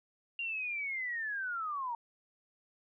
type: linear sweep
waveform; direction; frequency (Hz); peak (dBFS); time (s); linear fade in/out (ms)
sine; down; 2794 to 912; -34; 0.39-1.95; 2
effects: none

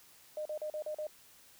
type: tone bursts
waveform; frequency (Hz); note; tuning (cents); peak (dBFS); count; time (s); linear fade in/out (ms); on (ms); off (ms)
sine; 610; D#5; -34; -35; 6; 0.37-1.069; 2; 84; 39
effects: white hiss -60 dBFS RMS until 1.59 s

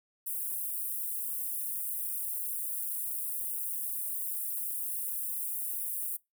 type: high-pass noise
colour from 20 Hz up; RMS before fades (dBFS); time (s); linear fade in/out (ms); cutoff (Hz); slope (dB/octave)
white; -35; 0.26-6.17; 10; 9200; 48
effects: noise-tail reverb RT60 0.2 s tail -23 dB re dry

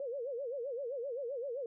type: tone with vibrato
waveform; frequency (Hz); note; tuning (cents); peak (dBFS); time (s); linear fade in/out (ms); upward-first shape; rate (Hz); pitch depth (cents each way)
sine; 514; C5; -31; -36; 0-1.66; 2; sine; 7.7; 200
effects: none

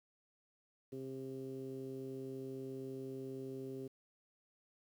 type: tone with low-pass filter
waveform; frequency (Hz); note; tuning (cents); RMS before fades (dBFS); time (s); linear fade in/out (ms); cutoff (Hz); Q
15% pulse; 132.7; C3; +25; -45; 0.92-3.88; 10; 380; 3.1
effects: 11-bit

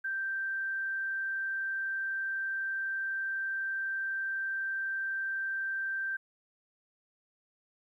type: tone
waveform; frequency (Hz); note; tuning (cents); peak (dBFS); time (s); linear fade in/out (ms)
sine; 1568; G6; 0; -31; 0.04-6.17; 10
effects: 12-bit

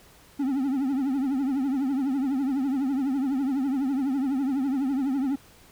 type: tone with vibrato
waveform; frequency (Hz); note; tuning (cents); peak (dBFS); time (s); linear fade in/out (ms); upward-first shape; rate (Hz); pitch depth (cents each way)
triangle; 269.8; C#4; -47; -21; 0.39-5.36; 10; triangle; 12; 140
effects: pink hiss -54 dBFS RMS until 5.71 s

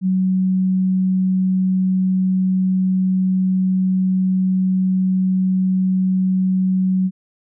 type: tone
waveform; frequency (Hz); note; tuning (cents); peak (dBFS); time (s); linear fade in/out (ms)
sine; 186.9; F#3; +18; -14; 0.01-7.11; 50
effects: none

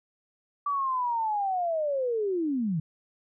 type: linear sweep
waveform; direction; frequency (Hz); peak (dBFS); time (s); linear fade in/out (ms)
sine; down; 1162 to 147.7; -25; 0.66-2.8; 5
effects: none

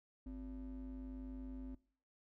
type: ring-modulated tone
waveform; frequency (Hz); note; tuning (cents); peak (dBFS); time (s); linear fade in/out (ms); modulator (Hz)
triangle; 155.56; D#3; 0; -39; 0.26-1.75; 5; 105
effects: noise-tail reverb RT60 0.5 s tail -22 dB re dry

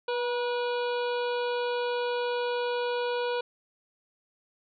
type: harmonic tone with a mistuned harmonic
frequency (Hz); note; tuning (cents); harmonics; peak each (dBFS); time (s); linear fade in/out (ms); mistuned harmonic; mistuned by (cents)
487; B4; -24; 1 / 2 / 3 / 5 / 6 / 7 / 8 / 9; -28 / -34 / -38 / -42 / -44 / -45 / -46 / -47; 0.08-3.41; 5; 2; -24
effects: none

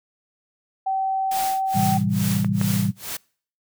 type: tone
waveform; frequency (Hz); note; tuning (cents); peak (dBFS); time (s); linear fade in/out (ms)
sine; 769; G5; -33; -20; 0.86-1.98; 10
type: noise with tremolo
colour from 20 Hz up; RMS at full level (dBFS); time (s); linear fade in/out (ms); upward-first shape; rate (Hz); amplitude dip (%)
white; -29; 1.31-3.17; 5; sine; 2.3; 100
type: chord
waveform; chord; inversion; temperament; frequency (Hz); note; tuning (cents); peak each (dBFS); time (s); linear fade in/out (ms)
sine; A minor seventh; none; equal with one note detuned; 110 / 130.81 / 163.96 / 196; A2 / C3 / E3 / G3; 0 / 0 / -9 / 0; -25 / -27 / -26 / -22; 1.74-2.92; 20
type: clicks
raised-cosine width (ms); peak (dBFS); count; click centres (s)
0.5; -16 / -14; 2; 2.446 / 2.614
effects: noise-tail reverb RT60 0.5 s tail -26 dB re dry

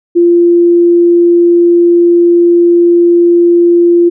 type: tone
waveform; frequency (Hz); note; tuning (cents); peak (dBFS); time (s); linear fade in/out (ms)
sine; 345.3; F4; -20; -3; 0.15-4.1; 20
effects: none

